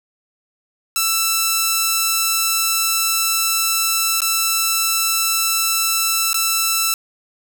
5% pulse tone with dropouts, 1328 Hz, E6, 12 cents sharp, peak -4 dBFS, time 0.96-6.94 s, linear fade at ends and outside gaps 1 ms, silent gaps 4.205-4.218 / 6.331-6.343 s, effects none

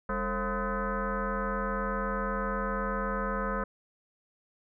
sine tone with frequency modulation, 534 Hz, C5, 35 cents sharp, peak -28 dBFS, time 0.09-3.64 s, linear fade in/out 5 ms, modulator 245 Hz, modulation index 4, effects none

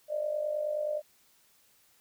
sine tone with amplitude modulation, 602 Hz, D5, 43 cents sharp, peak -26 dBFS, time 0.08-1.02 s, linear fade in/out 50 ms, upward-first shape sine, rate 49.6 Hz, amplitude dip 65%, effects white hiss -65 dBFS RMS until 2 s

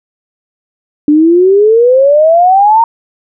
sine exponential sweep, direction up, 291.5 to 932.3 Hz, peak -3 dBFS, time 1.08-2.84 s, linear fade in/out 2 ms, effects none

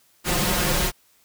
pink noise with comb filter, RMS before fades -22 dBFS, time 0.24-0.92 s, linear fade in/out 50 ms, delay 5.6 ms, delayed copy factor +0.95, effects white hiss -60 dBFS RMS until 1.24 s

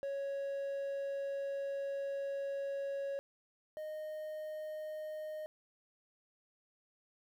triangle tone pair in turn, 554.4 / 617.2 Hz, C#5 / D#5, 0 / -14 cents, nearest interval major second, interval 186 cents, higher second, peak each -34 / -38 dBFS, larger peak first, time 0.03-3.19 / 3.77-5.46 s, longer first, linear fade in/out 0 ms, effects 11-bit

